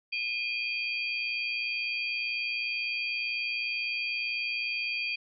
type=tone cluster; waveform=sine; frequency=2439 / 2559 / 3220 / 4626 Hz; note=D#7 / D#7 / G7 / D8; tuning=-35 / +48 / +46 / -27 cents; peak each=-31 / -38 / -40 / -38 dBFS; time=0.12-5.16 s; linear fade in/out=10 ms; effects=none